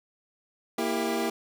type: chord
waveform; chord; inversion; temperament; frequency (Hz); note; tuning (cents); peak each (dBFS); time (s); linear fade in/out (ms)
25% pulse; E diminished; second; equal with one note detuned; 233.1 / 329.6 / 397.2; Bb3 / E4 / G4; 0 / 0 / +23; -27; 0.78-1.3; 5
effects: none